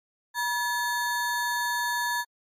square ring-modulated tone, 1339 Hz, E6, 27 cents sharp, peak -23 dBFS, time 0.34-2.25 s, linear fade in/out 50 ms, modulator 377 Hz, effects MP3 64 kbps

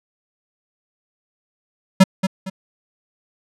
square tone with echo, 190 Hz, F#3, 46 cents sharp, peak -6 dBFS, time 2-2.04 s, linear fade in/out 10 ms, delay 230 ms, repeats 2, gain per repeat -10 dB, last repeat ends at 2.5 s, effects low-pass 10000 Hz 12 dB/octave

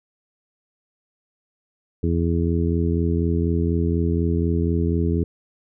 harmonic tone, 84.1 Hz, E2, 35 cents sharp, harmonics 1 / 2 / 3 / 4 / 5, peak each -21 / -24 / -26 / -27 / -28 dBFS, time 2.03-5.24 s, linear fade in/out 5 ms, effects none

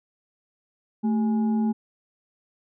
sine tone with frequency modulation, 220 Hz, A3, in tune, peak -20 dBFS, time 1.03-1.73 s, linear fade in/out 20 ms, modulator 613 Hz, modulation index 0.32, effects none

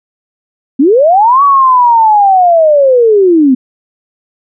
sine linear two-way sweep, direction up then down, 246.9 to 1144 to 246.9 Hz, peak -3 dBFS, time 0.79-3.55 s, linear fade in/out 10 ms, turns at 1.43 s, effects none

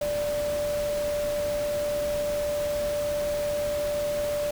sine tone in noise, 587.3 Hz, D5, in tune, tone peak -25 dBFS, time 0.01-4.51 s, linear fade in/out 5 ms, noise pink, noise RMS -37 dBFS, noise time 0.01-4.51 s, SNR +9 dB, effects none

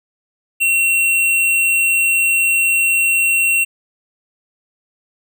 square tone, 2728 Hz, F7, 41 cents flat, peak -13 dBFS, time 0.6-3.65 s, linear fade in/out 20 ms, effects none

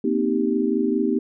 sine chord, C minor seventh, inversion third, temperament equal with one note detuned, 233.1 / 257.9 / 311.1 / 392 Hz, Bb3 / C4 / Eb4 / G4, 0 / -25 / 0 / 0 cents, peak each -24 dBFS, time 0.04-1.19 s, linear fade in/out 5 ms, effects none

